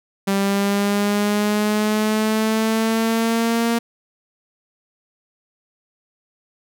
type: linear sweep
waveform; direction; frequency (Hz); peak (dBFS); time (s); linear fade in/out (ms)
sawtooth; up; 196 to 233.3; -13; 0.27-3.79; 10
effects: none